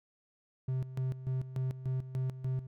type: tone with tremolo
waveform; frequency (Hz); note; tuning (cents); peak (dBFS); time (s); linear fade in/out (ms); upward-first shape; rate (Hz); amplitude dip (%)
triangle; 130; C3; -11; -28; 0.68-2.67; 5; square; 3.4; 75
effects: none